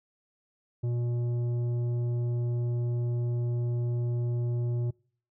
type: tone with tanh clipping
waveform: sine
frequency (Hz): 120.1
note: B2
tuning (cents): -48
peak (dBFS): -28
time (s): 0.83-4.91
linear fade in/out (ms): 10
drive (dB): 9
effects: noise-tail reverb RT60 0.5 s tail -26 dB re dry